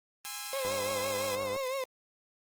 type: chord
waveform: 5% pulse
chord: Ab augmented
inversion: none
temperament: equal with one note detuned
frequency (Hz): 820.1 / 1046.5 / 1318.5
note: Ab5 / C6 / E6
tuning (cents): -22 / 0 / 0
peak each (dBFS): -28 / -32 / -30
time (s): 0.25-1.35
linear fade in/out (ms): 0
type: tone with vibrato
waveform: 35% pulse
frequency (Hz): 527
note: C5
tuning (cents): +12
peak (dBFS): -30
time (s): 0.53-1.84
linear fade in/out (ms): 2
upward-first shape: triangle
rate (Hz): 5.9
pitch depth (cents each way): 88
type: click train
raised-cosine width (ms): 1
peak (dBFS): -28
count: 92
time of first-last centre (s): 0.65-1.562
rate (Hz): 99.8
effects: Opus 24 kbps